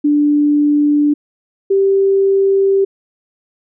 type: tone pair in turn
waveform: sine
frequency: 293.7 / 390.9 Hz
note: D4 / G4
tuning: 0 / -5 cents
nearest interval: perfect fourth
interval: 495 cents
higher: second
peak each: -9 dBFS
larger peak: neither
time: 0.04-1.14 / 1.7-2.85 s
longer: second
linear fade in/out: 10 ms
effects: none